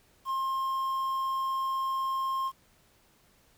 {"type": "tone with quantisation", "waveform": "triangle", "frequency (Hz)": 1064, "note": "C6", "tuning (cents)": 29, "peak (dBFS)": -26, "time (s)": [0.25, 2.52], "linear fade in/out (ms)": 50, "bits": 9, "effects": ["pink hiss -64 dBFS RMS until 3.57 s"]}